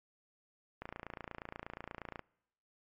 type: click train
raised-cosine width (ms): 0.5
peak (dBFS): -27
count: 40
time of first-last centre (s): 0.82-2.193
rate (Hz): 28.4
effects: noise-tail reverb RT60 0.9 s tail -26 dB re dry + MP3 48 kbps